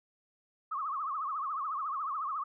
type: tone with vibrato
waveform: sine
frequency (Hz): 1179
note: D6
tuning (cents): +6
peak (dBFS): -32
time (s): 0.71-2.44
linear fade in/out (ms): 10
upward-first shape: triangle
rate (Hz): 14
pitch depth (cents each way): 200
effects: none